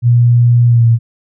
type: tone with pitch glide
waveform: sine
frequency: 120 to 115.78 Hz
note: B2 to A#2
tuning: -49 to -11 cents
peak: -5 dBFS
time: 0.02-0.99 s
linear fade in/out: 50 ms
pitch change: -62 cents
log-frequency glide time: 0.67-0.87 s
effects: none